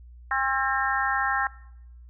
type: harmonic tone with a mistuned harmonic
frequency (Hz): 267.6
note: C4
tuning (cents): +39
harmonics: 3 / 4 / 5 / 6 / 7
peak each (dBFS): -29 / -29 / -29 / -29 / -29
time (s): 0.31-1.47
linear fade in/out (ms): 2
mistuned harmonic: 7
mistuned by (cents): -38
effects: noise-tail reverb RT60 0.8 s tail -20 dB re dry + added 60 Hz sine -44 dBFS peak until 2.09 s